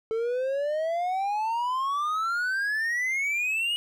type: exponential sweep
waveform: triangle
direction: up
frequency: 440 to 2919 Hz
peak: -23 dBFS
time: 0.11-3.76 s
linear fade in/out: 0 ms
effects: none